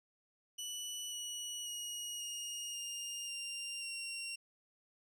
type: tone with pitch steps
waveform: 20% pulse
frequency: 2961 / 2925 / 2890 / 2855 / 2821 / 2787 / 2753 Hz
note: F#7 / F#7 / F#7 / F7 / F7 / F7 / F7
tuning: +1 / -21 / -41 / +37 / +17 / -4 / -25 cents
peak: -35 dBFS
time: 0.58-4.36 s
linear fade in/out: 10 ms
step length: 540 ms
effects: none